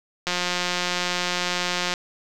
click train, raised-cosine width 0.2 ms, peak -7 dBFS, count 298, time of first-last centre 0.27-1.939 s, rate 178 Hz, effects none

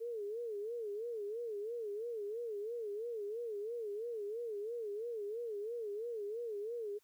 sine tone with vibrato, 440 Hz, A4, in tune, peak -38 dBFS, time 0-6.99 s, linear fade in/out 20 ms, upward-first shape sine, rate 3 Hz, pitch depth 150 cents each way, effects white hiss -74 dBFS RMS until 7.03 s

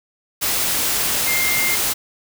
sine tone in noise, 2109 Hz, C7, 13 cents sharp, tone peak -20 dBFS, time 1.26-1.76 s, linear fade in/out 20 ms, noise white, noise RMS -20 dBFS, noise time 0.41-1.94 s, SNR -3 dB, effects none

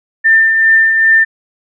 sine tone with tremolo, 1793 Hz, A6, 32 cents sharp, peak -4 dBFS, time 0.24-1.25 s, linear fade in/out 20 ms, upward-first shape triangle, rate 2.5 Hz, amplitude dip 45%, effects none

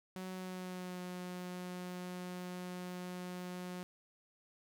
sawtooth tone with pitch glide, 185.9 to 180.4 Hz, F#3 to F#3, +8 to -44 cents, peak -38 dBFS, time 0.16-3.83 s, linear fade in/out 0 ms, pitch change -52 cents, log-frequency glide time 0.31-1.03 s, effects none

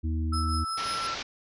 harmonic tone, 79.4 Hz, D#2, 36 cents sharp, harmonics 1 / 3 / 4, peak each -26 / -36 / -38 dBFS, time 0.03-0.65 s, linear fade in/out 20 ms
sine tone with pitch glide, 1318.5 to 1343.9 Hz, E6 to E6, 0 to +33 cents, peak -30 dBFS, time 0.32-1.15 s, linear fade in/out 10 ms, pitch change +33 cents, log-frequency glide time 0.72-0.85 s
35% pulse tone with tremolo, 5130 Hz, E8, 48 cents flat, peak -30 dBFS, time 0.33-1.07 s, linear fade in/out 5 ms, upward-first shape triangle, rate 5.6 Hz, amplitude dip 80%
white low-pass noise, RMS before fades -36 dBFS, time 0.77-1.23 s, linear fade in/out 10 ms, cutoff 5600 Hz, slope 48 dB/octave
effects none

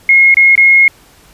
sine tone with dropouts, 2157 Hz, C#7, 48 cents flat, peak -3 dBFS, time 0.09-0.88 s, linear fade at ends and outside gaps 2 ms, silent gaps 0.343-0.369 / 0.554-0.577 s, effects pink hiss -44 dBFS RMS until 1.33 s + resampled to 32000 Hz

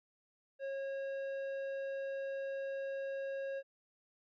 sine tone with tanh clipping, 545 Hz, C#5, 29 cents flat, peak -39 dBFS, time 0.59-3.63 s, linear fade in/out 50 ms, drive 10 dB, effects none

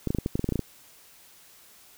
clicks, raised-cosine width 3 ms, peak -13 dBFS, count 12, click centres 0.073 / 0.105 / 0.148 / 0.186 / 0.261 / 0.355 / 0.394 / 0.443 / 0.49 / 0.523 / 0.557 / 0.593 s, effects white hiss -54 dBFS RMS until 1.97 s

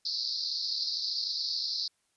white band-pass noise, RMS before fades -33 dBFS, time 0.05-1.88 s, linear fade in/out 5 ms, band 4100 to 5100 Hz, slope 96 dB/octave, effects white hiss -74 dBFS RMS until 2.16 s + resampled to 24000 Hz

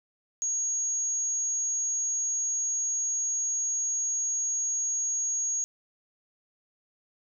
sine tone, 6620 Hz, G#8, 6 cents flat, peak -26 dBFS, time 0.42-5.64 s, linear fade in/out 0 ms, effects none

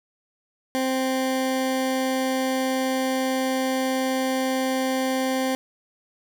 20% pulse tone, 261.6 Hz, C4, in tune, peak -17 dBFS, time 0.75-5.55 s, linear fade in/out 0 ms, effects none

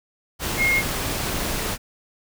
sine tone in noise, 2145 Hz, C7, 42 cents sharp, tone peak -17 dBFS, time 0.57-0.83 s, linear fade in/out 50 ms, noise pink, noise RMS -26 dBFS, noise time 0.39-1.78 s, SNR +6 dB, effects none

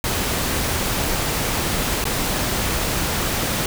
pink noise with dropouts, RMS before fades -22 dBFS, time 0.04-3.66 s, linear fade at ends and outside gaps 1 ms, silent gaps 2.041-2.053 s, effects none

